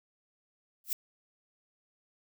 violet noise with exponential growth, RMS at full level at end -26 dBFS, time 0.84-0.93 s, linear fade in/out 1 ms, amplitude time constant 19 ms, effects none

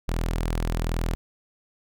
sawtooth tone, 41.2 Hz, E1, in tune, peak -20 dBFS, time 0.08-1.15 s, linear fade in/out 0 ms, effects none

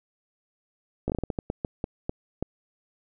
slowing click train, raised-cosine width 2 ms, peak -14 dBFS, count 13, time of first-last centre 1.08-2.426 s, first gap 17 ms, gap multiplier 1.31, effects none

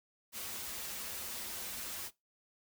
white noise with comb filter, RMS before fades -42 dBFS, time 0.32-2.11 s, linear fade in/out 50 ms, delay 6.8 ms, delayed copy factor -0.85, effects noise-tail reverb RT60 0.2 s tail -21 dB re dry

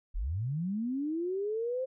sine linear sweep, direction up, 31.23 to 529 Hz, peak -30 dBFS, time 0.14-1.86 s, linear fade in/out 20 ms, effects none

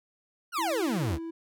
40% pulse exponential sweep, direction down, 1498 to 65.41 Hz, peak -26 dBFS, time 0.52-1.19 s, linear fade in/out 50 ms
triangle tone, 329.6 Hz, E4, in tune, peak -32 dBFS, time 0.58-1.31 s, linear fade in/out 10 ms
effects none

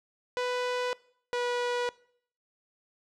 sawtooth tone pair in turn, 496 / 487.5 Hz, B4 / B4, +7 / -23 cents, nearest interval unison, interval 30 cents, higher first, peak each -24 dBFS, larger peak neither, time 0.37-0.93 / 1.33-1.89 s, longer neither, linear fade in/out 0 ms, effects noise-tail reverb RT60 0.6 s tail -22 dB re dry + low-pass 5000 Hz 12 dB/octave

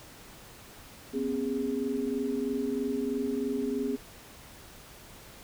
sine tone cluster, 245.5 / 268.6 / 411.2 Hz, B3 / C4 / G#4, -10 / +46 / -17 cents, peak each -33 / -32 / -32 dBFS, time 1.13-3.97 s, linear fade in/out 20 ms, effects pink hiss -50 dBFS RMS until 5.43 s

